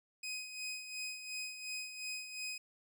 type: tone with tremolo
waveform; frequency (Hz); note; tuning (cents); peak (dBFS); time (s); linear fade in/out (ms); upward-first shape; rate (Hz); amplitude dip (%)
20% pulse; 2510; D#7; +15; -34; 0.23-2.58; 5; sine; 2.8; 60
effects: none